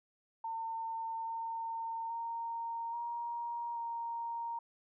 sine tone with pitch steps, 905 / 911 / 924 / 942 / 931 Hz, A5 / A#5 / A#5 / A#5 / A#5, +48 / -40 / -16 / +18 / -2 cents, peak -36 dBFS, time 0.44-4.59 s, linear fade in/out 5 ms, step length 830 ms, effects none

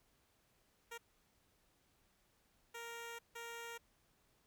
10% pulse tone bursts at uneven times, 466.2 Hz, A#4, in tune, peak -38 dBFS, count 3, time 0.91-0.98 / 2.74-3.19 / 3.35-3.78 s, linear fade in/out 10 ms, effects pink hiss -75 dBFS RMS until 4.46 s

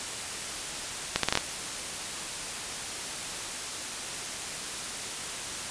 accelerating click train, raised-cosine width 0.2 ms, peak -5 dBFS, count 6, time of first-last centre 1.16-1.374 s, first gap 73 ms, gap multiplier 0.73, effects white hiss -35 dBFS RMS until 5.7 s + resampled to 22050 Hz

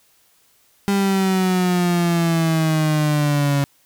35% pulse exponential sweep, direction down, 200 to 140 Hz, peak -14 dBFS, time 0.88-3.64 s, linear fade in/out 0 ms, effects white hiss -58 dBFS RMS until 3.85 s

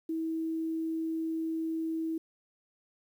sine tone, 323.5 Hz, E4, 32 cents flat, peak -30 dBFS, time 0.09-2.18 s, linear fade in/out 5 ms, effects 10-bit

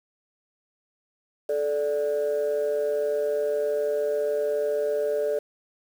sine tone pair together, 435.3 / 587.3 Hz, A4 / D5, -19 / 0 cents, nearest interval perfect fourth, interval 519 cents, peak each -24 dBFS, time 1.49-5.39 s, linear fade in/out 5 ms, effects tanh soft clip ceiling -18 dBFS + 8-bit

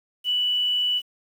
sine tone with quantisation, 2962 Hz, F#7, 1 cent sharp, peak -20 dBFS, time 0.24-1.02 s, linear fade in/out 50 ms, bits 8, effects none

